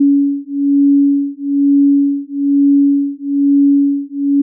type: beating tone pair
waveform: sine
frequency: 281 / 282.1 Hz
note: C#4 / C#4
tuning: +24 / +30 cents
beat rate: 1.1 Hz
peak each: -12 dBFS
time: 0-4.42 s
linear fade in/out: 10 ms
effects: none